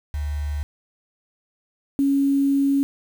sine tone pair in turn, 73.42 / 277.2 Hz, D2 / C#4, 0 / 0 cents, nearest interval octave + major seventh, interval 2300 cents, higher second, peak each -23 / -16 dBFS, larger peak second, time 0.14-0.63 / 1.99-2.83 s, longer second, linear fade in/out 0 ms, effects 7-bit

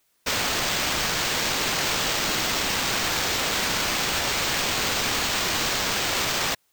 violet noise with sample-and-hold, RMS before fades -25 dBFS, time 0.26-6.55 s, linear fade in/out 10 ms, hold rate 11025 Hz, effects white hiss -68 dBFS RMS until 6.72 s

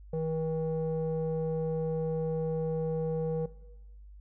square tone with low-pass filter, 160 Hz, D#3, 49 cents sharp, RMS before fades -32 dBFS, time 0.13-3.46 s, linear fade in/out 5 ms, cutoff 560 Hz, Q 8.6, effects noise-tail reverb RT60 1.0 s tail -17 dB re dry + added 50 Hz sine -47 dBFS peak until 4.2 s

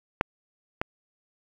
clicks, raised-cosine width 0.5 ms, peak -6 / -11 dBFS, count 2, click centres 0.211 / 0.815 s, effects 7-bit

